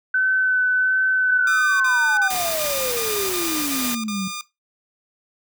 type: tone with vibrato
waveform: sine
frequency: 1515 Hz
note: F#6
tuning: 40 cents sharp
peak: -16 dBFS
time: 0.14-2.28 s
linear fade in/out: 5 ms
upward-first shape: sine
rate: 1.4 Hz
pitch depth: 13 cents each way
type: exponential sweep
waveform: sine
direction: down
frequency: 1568 to 185 Hz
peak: -24 dBFS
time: 1.29-4.28 s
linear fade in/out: 5 ms
type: tone bursts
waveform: 10% pulse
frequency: 1209 Hz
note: D6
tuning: 50 cents sharp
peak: -20 dBFS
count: 8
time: 1.47-4.411 s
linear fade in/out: 2 ms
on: 330 ms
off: 43 ms
type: noise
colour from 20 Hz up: white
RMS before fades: -26 dBFS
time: 2.3-3.95 s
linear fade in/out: 5 ms
effects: noise-tail reverb RT60 0.2 s tail -17 dB re dry